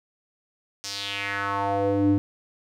square tone with band-pass filter sweep, 100 Hz, G2, 35 cents sharp, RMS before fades -25 dBFS, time 0.84-2.18 s, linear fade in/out 0 ms, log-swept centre 5800 to 240 Hz, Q 3.1, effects none

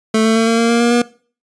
25% pulse tone with pitch steps, 220.2 / 222.9 / 225.6 / 228.4 / 231.1 / 234 / 236.8 / 239.7 Hz, A3 / A3 / A3 / A#3 / A#3 / A#3 / A#3 / A#3, +2 / +23 / +44 / -35 / -15 / +7 / +27 / +48 cents, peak -7 dBFS, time 0.14-1.02 s, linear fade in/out 5 ms, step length 110 ms, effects noise-tail reverb RT60 0.4 s tail -20 dB re dry + resampled to 22050 Hz

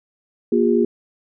sine tone cluster, 236.4 / 353.6 / 405.4 Hz, A#3 / F4 / G#4, +24 / +22 / -42 cents, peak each -18 dBFS, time 0.52-0.85 s, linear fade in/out 5 ms, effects none

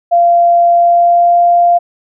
sine tone with pitch glide, 690 to 695.6 Hz, F5 to F5, -21 to -7 cents, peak -5 dBFS, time 0.11-1.79 s, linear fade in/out 20 ms, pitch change +14 cents, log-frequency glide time 0.74-1.39 s, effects none

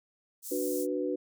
pink high-pass noise, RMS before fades -40 dBFS, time 0.42-0.87 s, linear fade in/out 50 ms, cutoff 6800 Hz, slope 24 dB/octave
sine chord, B minor, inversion first, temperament equal, 293.7 / 370 / 493.9 Hz, D4 / F#4 / B4, 0 / 0 / 0 cents, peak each -33 dBFS, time 0.51-1.16 s, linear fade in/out 10 ms
effects none

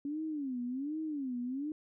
sine tone with vibrato, 277.2 Hz, C#4, in tune, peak -34 dBFS, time 0.05-1.72 s, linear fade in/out 2 ms, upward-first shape sine, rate 1.3 Hz, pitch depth 230 cents each way, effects none

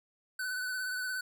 square tone with vibrato, 1503 Hz, F#6, 27 cents sharp, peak -34 dBFS, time 0.39-1.21 s, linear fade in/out 5 ms, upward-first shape triangle, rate 17 Hz, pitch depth 39 cents each way, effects none

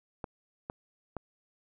clicks, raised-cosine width 1 ms, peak -22 dBFS, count 3, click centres 0.242 / 0.699 / 1.167 s, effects none

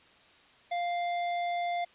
sine tone with hard clipping, 698.5 Hz, F5, in tune, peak -31 dBFS, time 0.71-1.85 s, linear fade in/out 10 ms, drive 12 dB, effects white hiss -59 dBFS RMS until 1.94 s + resampled to 8000 Hz

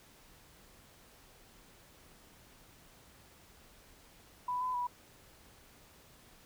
sine tone with pitch steps, 991 / 1009 / 979 Hz, B5 / B5 / B5, +6 / +37 / -15 cents, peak -32 dBFS, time 4.48-4.87 s, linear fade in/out 5 ms, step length 130 ms, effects pink hiss -60 dBFS RMS until 6.45 s

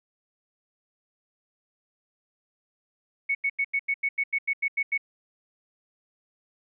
sine tone bursts, 2217 Hz, C#7, in tune, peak -22 dBFS, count 12, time 3.29-4.978 s, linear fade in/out 10 ms, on 60 ms, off 88 ms, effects none

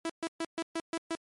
sawtooth tone bursts, 329.6 Hz, E4, in tune, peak -27 dBFS, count 7, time 0.05-1.152 s, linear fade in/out 2 ms, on 46 ms, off 130 ms, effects MP3 48 kbps

